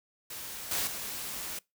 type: noise with level steps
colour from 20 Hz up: white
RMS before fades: -41 / -31 / -38 dBFS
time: 0.3-1.59 s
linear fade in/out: 5 ms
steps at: 0.71 / 0.87 s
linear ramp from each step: 2 ms
effects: noise-tail reverb RT60 0.2 s tail -23 dB re dry